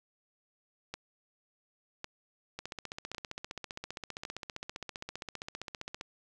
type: two click trains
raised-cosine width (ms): 0.2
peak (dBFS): -22 / -21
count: 53 / 4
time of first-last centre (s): 2.59-6.011 / 0.94-4.251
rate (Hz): 15.2 / 0.906
effects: none